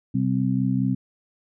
harmonic tone, 64.7 Hz, C2, 19 cents flat, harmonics 2 / 3 / 4, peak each -24 / -24 / -24 dBFS, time 0.14-0.95 s, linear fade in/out 10 ms, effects none

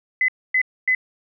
sine tone bursts, 2022 Hz, B6, 40 cents sharp, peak -15 dBFS, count 3, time 0.21-0.949 s, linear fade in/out 2 ms, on 73 ms, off 260 ms, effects none

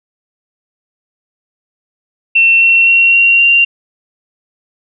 sine tone with pitch steps, 2700 / 2717 / 2735 / 2752 / 2770 Hz, E7 / F7 / F7 / F7 / F7, +41 / -48 / -37 / -26 / -15 cents, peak -5 dBFS, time 2.35-3.65 s, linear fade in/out 10 ms, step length 260 ms, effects none

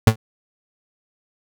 35% pulse tone with exponential decay, 110.4 Hz, A2, 6 cents sharp, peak -4 dBFS, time 0.07-0.16 s, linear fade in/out 5 ms, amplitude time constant 19 ms, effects none

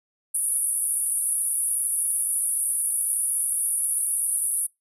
white band-pass noise, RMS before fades -25 dBFS, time 0.34-4.67 s, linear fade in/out 10 ms, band 9500 to 11000 Hz, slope 96 dB/octave, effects noise-tail reverb RT60 0.2 s tail -25 dB re dry

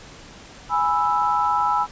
sine chord, E major, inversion first, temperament equal, 830.6 / 987.8 / 1318.5 Hz, G#5 / B5 / E6, 0 / 0 / 0 cents, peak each -22 dBFS, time 0.69-1.87 s, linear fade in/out 50 ms, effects pink hiss -43 dBFS RMS until 1.91 s + resampled to 16000 Hz

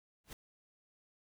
pink noise with exponential growth, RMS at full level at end -42 dBFS, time 0.24-0.33 s, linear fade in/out 2 ms, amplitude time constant 19 ms, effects none

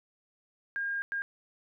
sine tone bursts at uneven times, 1615 Hz, G#6, 49 cents flat, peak -30 dBFS, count 2, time 0.76-1.02 / 1.12-1.22 s, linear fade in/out 0 ms, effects none

